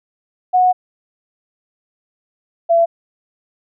sine tone pair in turn, 733 / 673.4 Hz, F#5 / E5, -16 / +37 cents, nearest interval minor second, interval 147 cents, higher first, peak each -9 dBFS, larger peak neither, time 0.53-0.73 / 2.69-2.86 s, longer first, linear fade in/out 20 ms, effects none

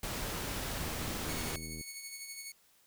pink noise, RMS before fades -38 dBFS, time 0.03-1.56 s, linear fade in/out 2 ms
click train, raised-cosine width 3 ms, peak -34 dBFS, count 82, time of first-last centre 0.79-1.81 s, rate 79.4 Hz
10% pulse tone with tremolo, 2212 Hz, C#7, 4 cents flat, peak -32 dBFS, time 1.29-2.52 s, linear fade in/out 2 ms, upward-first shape sine, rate 12 Hz, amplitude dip 45%
effects white hiss -67 dBFS RMS until 2.86 s

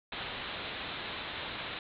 white low-pass noise, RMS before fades -40 dBFS, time 0.12-1.79 s, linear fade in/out 2 ms, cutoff 4000 Hz, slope 96 dB/octave, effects none

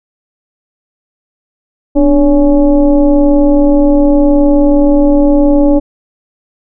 sine tone with frequency modulation, 292.6 Hz, D4, 6 cents flat, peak -4 dBFS, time 1.95-5.8 s, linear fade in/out 20 ms, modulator 273 Hz, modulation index 1, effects none

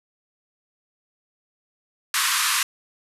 pink band-pass noise, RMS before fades -22 dBFS, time 2.14-2.63 s, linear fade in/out 2 ms, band 990 to 13000 Hz, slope 96 dB/octave, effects none

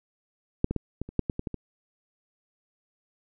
clicks, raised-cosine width 3 ms, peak -8 / -15 / -14 / -18 / -27 / -9 / -14 / -17 / -18 / -20 dBFS, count 10, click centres 0.644 / 0.71 / 0.763 / 1.016 / 1.09 / 1.193 / 1.298 / 1.394 / 1.472 / 1.543 s, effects none

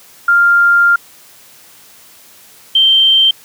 sine tone pair in turn, 1396.9 / 3136 Hz, F6 / G7, 0 / 0 cents, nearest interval octave + major second, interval 1400 cents, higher second, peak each -6 dBFS, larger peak neither, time 0.28-0.96 / 2.75-3.31 s, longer first, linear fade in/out 5 ms, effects white hiss -42 dBFS RMS until 3.44 s + high-pass 80 Hz 12 dB/octave

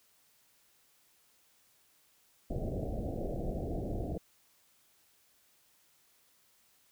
pink low-pass noise, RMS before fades -36 dBFS, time 2.5-4.18 s, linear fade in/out 5 ms, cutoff 730 Hz, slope 96 dB/octave, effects white hiss -68 dBFS RMS until 6.91 s

